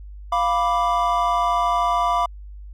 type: chord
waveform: triangle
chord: B diminished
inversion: second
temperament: equal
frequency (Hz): 698.5 / 987.8 / 1174.7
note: F5 / B5 / D6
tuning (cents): 0 / 0 / 0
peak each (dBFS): -20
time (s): 0.32-2.26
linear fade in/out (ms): 5
effects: added 50 Hz sine -35 dBFS peak until 2.73 s